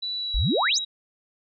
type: tone with pitch glide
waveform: sine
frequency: 3951 to 3845 Hz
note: B7 to B7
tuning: 0 to -47 cents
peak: -27 dBFS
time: 0.02-0.85 s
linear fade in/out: 10 ms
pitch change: -47 cents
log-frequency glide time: 0.16-0.56 s
type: exponential sweep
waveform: sine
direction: up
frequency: 34.65 to 7480 Hz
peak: -20 dBFS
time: 0.34-0.79 s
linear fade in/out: 10 ms
effects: none